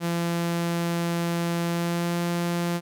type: tone with pitch glide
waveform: sawtooth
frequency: 170.4 to 172.48 Hz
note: F3 to F3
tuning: -42 to -21 cents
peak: -20 dBFS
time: 0-2.81 s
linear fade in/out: 50 ms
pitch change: +21 cents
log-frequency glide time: 1.68-2.19 s
effects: none